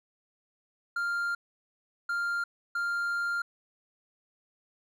triangle tone bursts at uneven times, 1396.9 Hz, F6, in tune, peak -26 dBFS, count 3, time 0.96-1.35 / 2.09-2.44 / 2.75-3.42 s, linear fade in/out 5 ms, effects none

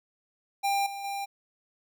square tone with level steps, 796 Hz, G5, 26 cents sharp, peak -25 / -36 / -32 dBFS, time 0.63-1.26 s, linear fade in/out 20 ms, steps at 0.86 / 1.04 s, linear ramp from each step 5 ms, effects none

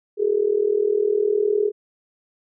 sine tone with amplitude modulation, 415.3 Hz, G#4, in tune, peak -13 dBFS, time 0.17-1.72 s, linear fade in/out 50 ms, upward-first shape sine, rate 39.8 Hz, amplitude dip 85%, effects none

